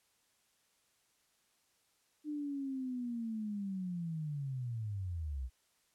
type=linear sweep; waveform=sine; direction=down; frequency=303.3 to 59.3 Hz; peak=-36 dBFS; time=2.24-5.5 s; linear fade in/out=50 ms; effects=white hiss -74 dBFS RMS until 5.94 s + low-pass 11000 Hz 12 dB/octave